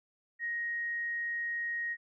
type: tone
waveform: sine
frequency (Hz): 1877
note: A#6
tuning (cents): +11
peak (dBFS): -32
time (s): 0.39-1.97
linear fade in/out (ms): 50
effects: none